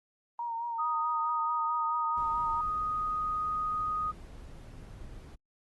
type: tone with vibrato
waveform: sine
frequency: 932 Hz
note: A#5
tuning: 1 cent flat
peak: -32 dBFS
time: 0.39-2.61 s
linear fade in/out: 2 ms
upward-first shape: sine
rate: 4.6 Hz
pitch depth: 35 cents each way
type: tone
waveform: sine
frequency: 1244.5 Hz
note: D#6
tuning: in tune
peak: -29 dBFS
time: 0.78-4.12 s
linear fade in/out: 20 ms
type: noise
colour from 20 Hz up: brown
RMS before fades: -46 dBFS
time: 2.16-5.36 s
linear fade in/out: 20 ms
effects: Opus 32 kbps